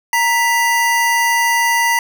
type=tone pair together; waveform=square; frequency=932.3 / 1976.6 Hz; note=A#5 / B6; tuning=0 / +1 cents; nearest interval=octave + minor second; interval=1301 cents; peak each=-16 dBFS; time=0.13-1.99 s; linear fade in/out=2 ms; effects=none